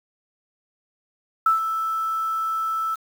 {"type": "tone with ADSR envelope", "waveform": "sine", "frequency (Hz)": 1318.5, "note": "E6", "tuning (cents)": 0, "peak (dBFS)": -13, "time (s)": [1.46, 2.96], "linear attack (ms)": 4, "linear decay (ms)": 130, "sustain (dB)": -9, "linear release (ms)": 21, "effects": ["7-bit"]}